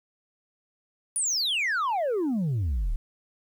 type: exponential sweep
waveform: sine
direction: down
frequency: 9956 to 32.7 Hz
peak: -21 dBFS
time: 1.16-2.96 s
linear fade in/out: 0 ms
effects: tanh soft clip ceiling -23 dBFS + 10-bit